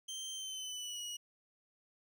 25% pulse tone with pitch glide, 3136 to 2909 Hz, G7 to F#7, 0 to -30 cents, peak -37 dBFS, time 0.08-1.17 s, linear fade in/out 10 ms, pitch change -130 cents, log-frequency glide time 0.33-1.03 s, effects none

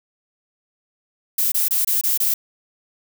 violet noise bursts, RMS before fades -19 dBFS, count 6, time 1.38-2.34 s, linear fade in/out 5 ms, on 140 ms, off 24 ms, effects none

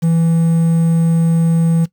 triangle tone with quantisation, 165.4 Hz, E3, 6 cents sharp, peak -8 dBFS, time 0.02-1.86 s, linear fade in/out 20 ms, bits 6, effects noise-tail reverb RT60 0.1 s tail -18 dB re dry

